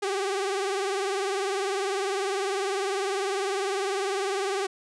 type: tone with vibrato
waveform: sawtooth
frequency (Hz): 392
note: G4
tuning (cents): 0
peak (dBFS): -22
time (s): 0.02-4.67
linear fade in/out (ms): 10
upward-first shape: sine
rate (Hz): 20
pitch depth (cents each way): 88
effects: resampled to 22050 Hz

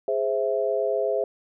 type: chord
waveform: sine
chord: Ab augmented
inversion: none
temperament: equal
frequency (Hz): 415.3 / 523.3 / 659.3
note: Ab4 / C5 / E5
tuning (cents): 0 / 0 / 0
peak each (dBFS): -26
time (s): 0.08-1.24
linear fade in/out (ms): 2
effects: none

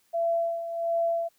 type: tone with tremolo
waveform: sine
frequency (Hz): 673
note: E5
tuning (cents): +36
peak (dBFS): -22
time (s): 0.13-1.29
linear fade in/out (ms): 20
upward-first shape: sine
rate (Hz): 1.4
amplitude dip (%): 65
effects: white hiss -67 dBFS RMS until 1.38 s

